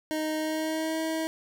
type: tone with pitch glide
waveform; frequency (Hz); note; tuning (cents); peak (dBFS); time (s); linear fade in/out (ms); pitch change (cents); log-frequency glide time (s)
25% pulse; 311.1 to 320.4; D#4 to E4; 0 to -49; -24; 0.11-1.27; 0; +51; 0.37-1
effects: none

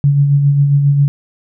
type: tone with tremolo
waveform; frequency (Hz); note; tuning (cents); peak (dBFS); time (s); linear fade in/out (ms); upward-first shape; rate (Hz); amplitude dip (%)
sine; 142; C#3; +42; -6; 0.04-1.08; 0; sine; 7.4; 40
effects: none

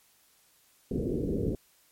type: low-pass noise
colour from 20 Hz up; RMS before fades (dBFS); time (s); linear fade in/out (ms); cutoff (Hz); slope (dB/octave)
white; -30; 0.91-1.55; 2; 460; 48
effects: white hiss -64 dBFS RMS until 1.91 s + MP3 64 kbps

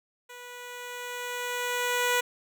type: tone with level ramp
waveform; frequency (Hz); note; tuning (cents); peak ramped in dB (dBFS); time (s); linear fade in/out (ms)
10% pulse; 490; B4; -14; -35 to -14; 0.29-2.21; 10
effects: none

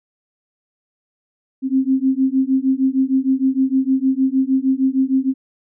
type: beating tone pair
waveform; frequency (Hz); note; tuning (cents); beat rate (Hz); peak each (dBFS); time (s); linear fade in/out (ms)
sine; 261.6 / 268.1; C4 / C4; 0 / +42; 6.5; -17; 1.62-5.34; 50
effects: none

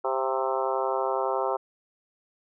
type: harmonic tone with a mistuned harmonic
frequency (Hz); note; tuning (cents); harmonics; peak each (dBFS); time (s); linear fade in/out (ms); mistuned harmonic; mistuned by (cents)
131.7; C3; +12; 3 / 4 / 5 / 6 / 7 / 8 / 9 / 10; -31 / -30 / -32 / -32 / -32 / -34 / -39 / -36; 0.04-1.57; 10; 5; +26
effects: none

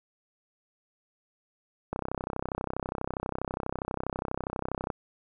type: click train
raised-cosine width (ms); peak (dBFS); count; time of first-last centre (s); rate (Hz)
1; -17; 97; 1.93-4.902; 32.3
effects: none

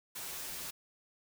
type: noise with comb filter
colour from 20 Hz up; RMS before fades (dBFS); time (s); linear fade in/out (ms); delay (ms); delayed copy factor
white; -42; 0.15-0.71; 10; 9.3; -0.85
effects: none

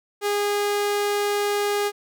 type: tone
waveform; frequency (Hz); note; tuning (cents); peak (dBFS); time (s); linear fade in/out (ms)
sawtooth; 410; G#4; -22; -17; 0.21-1.92; 50
effects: none

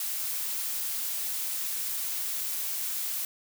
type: noise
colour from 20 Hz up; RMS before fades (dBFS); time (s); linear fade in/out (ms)
blue; -32; 0-3.25; 2
effects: none

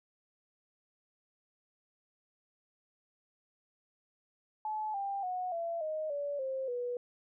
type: tone with pitch steps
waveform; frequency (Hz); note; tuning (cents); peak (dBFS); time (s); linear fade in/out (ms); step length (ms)
sine; 860 / 793.2 / 731.6 / 674.7 / 622.3 / 574 / 529.4 / 488.3; A5 / G5 / F#5 / E5 / D#5 / D5 / C5 / B4; -40 / +20 / -20 / +40 / 0 / -40 / +20 / -20; -33; 4.65-6.97; 2; 290
effects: none

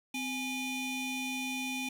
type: ring-modulated tone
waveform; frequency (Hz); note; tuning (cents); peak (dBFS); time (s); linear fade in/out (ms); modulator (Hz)
35% pulse; 1092; C#6; -26; -29; 0.14-1.89; 5; 1350
effects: none

